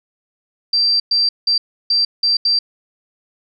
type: tone bursts at uneven times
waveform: sine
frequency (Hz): 4699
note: D8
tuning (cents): 0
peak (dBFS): -12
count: 6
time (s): 0.73-1 / 1.11-1.29 / 1.47-1.58 / 1.9-2.05 / 2.23-2.37 / 2.45-2.59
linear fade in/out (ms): 5
effects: none